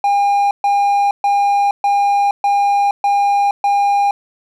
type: tone bursts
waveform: triangle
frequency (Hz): 807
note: G#5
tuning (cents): -50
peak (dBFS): -9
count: 7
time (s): 0.04-4.11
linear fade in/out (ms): 2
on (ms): 470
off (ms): 130
effects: none